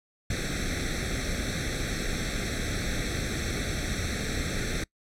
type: noise with comb filter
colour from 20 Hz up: pink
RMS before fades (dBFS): -30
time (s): 0.3-4.84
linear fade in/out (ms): 5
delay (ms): 0.51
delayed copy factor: +0.95
effects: noise-tail reverb RT60 0.1 s tail -24 dB re dry + low-pass 8000 Hz 12 dB/octave